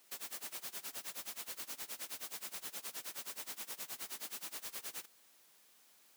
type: noise with tremolo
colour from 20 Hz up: white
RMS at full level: -42 dBFS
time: 0.11-5.06 s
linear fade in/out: 10 ms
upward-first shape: sine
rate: 9.5 Hz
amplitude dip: 95%
effects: white hiss -66 dBFS RMS until 6.16 s + high-pass 200 Hz 12 dB/octave